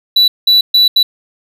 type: tone bursts at uneven times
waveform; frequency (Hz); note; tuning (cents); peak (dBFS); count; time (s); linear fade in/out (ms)
triangle; 3951; B7; 0; -4; 4; 0.16-0.28 / 0.47-0.61 / 0.74-0.88 / 0.96-1.03; 5
effects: none